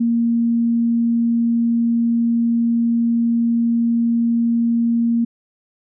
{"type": "tone", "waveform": "sine", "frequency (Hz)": 233.1, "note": "A#3", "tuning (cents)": 0, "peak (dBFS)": -14, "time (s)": [0, 5.25], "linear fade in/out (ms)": 10, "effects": []}